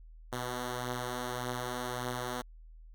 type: beating tone pair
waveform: 5% pulse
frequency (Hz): 123.47 / 125.17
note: B2 / B2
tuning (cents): 0 / +24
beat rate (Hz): 1.7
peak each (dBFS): -24 / -31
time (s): 0.32-2.42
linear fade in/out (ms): 10
effects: added 40 Hz sine -49 dBFS peak until 2.94 s